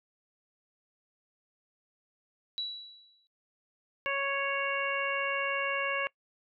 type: tone with exponential decay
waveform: sine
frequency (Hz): 3922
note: B7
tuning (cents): -13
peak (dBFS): -30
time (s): 2.58-3.27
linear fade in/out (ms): 0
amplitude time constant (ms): 150
type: harmonic tone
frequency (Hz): 554.4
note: C#5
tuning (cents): 0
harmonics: 1 / 2 / 3 / 4 / 5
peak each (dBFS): -35 / -35 / -35 / -35 / -35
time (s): 4.06-6.07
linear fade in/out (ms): 0
effects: noise-tail reverb RT60 0.1 s tail -23 dB re dry